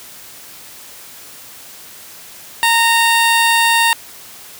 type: tone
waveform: 15% pulse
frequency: 922 Hz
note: A#5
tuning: 19 cents flat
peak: -4 dBFS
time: 2.63-3.93 s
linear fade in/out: 0 ms
effects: white hiss -37 dBFS RMS until 4.59 s + high-pass 60 Hz 12 dB/octave